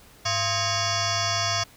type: tone with frequency modulation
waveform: sine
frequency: 2217 Hz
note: C#7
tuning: in tune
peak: -22 dBFS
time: 0.25-1.64 s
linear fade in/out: 10 ms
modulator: 580 Hz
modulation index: 6.3
effects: pink hiss -52 dBFS RMS until 1.76 s